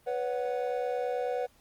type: chord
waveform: triangle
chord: B suspended second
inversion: none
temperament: equal with one note detuned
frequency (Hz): 493.9 / 563.4 / 740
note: B4 / C#5 / F#5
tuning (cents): 0 / +28 / 0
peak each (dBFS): -29 / -34 / -33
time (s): 0.06-1.47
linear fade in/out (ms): 20
effects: pink hiss -64 dBFS RMS until 1.6 s + Opus 32 kbps